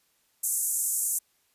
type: band-pass noise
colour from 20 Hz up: pink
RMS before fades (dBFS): -28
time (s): 0.43-1.19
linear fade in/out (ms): 10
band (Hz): 7100 to 13000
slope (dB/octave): 48
effects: white hiss -69 dBFS RMS until 1.54 s + resampled to 32000 Hz